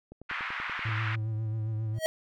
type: click train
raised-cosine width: 2 ms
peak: -32 dBFS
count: 9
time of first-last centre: 0.12-0.889 s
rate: 10.4 Hz
type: band-pass noise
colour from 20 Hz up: white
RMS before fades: -35 dBFS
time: 0.29-1.16 s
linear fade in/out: 10 ms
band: 1100 to 2200 Hz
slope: 24 dB/octave
type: tone with vibrato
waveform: triangle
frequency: 109.7 Hz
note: A2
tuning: 5 cents flat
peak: -27 dBFS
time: 0.85-1.99 s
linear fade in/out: 5 ms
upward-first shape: triangle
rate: 7.4 Hz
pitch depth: 43 cents each way
type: tone with exponential growth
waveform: square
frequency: 637 Hz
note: D#5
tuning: 41 cents sharp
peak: -22 dBFS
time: 1.94-2.06 s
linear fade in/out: 0 ms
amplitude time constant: 24 ms
effects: none